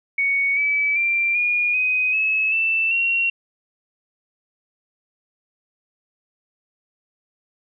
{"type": "tone with pitch steps", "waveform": "sine", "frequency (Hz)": [2229, 2296, 2364, 2435, 2508, 2583, 2660, 2739], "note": ["C#7", "D7", "D7", "D#7", "D#7", "E7", "E7", "F7"], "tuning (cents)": [9, -40, 11, -38, 13, -36, 15, -34], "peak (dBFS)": -17, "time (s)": [0.18, 3.3], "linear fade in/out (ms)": 5, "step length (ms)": 390, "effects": []}